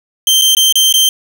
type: tone with dropouts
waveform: sawtooth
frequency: 3136 Hz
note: G7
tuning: in tune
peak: -4 dBFS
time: 0.27-1.09 s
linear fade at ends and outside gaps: 2 ms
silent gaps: 0.414-0.419 / 0.55-0.568 / 0.725-0.755 / 0.926-0.939 s
effects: none